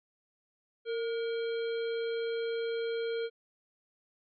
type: harmonic tone with a mistuned harmonic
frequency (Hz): 459.6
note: A#4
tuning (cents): -25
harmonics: 1 / 3 / 5 / 7 / 9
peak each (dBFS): -31 / -44 / -48 / -47 / -52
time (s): 0.85-3.3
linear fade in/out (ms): 50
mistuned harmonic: 3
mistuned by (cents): +62
effects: none